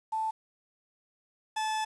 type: tone pair in turn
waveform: sine / 40% pulse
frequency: 880 / 868.4 Hz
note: A5 / A5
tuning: 0 / -23 cents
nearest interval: unison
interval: 23 cents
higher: first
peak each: -28 dBFS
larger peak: neither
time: 0.12-0.31 / 1.56-1.85 s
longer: second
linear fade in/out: 10 ms
effects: resampled to 22050 Hz + 9-bit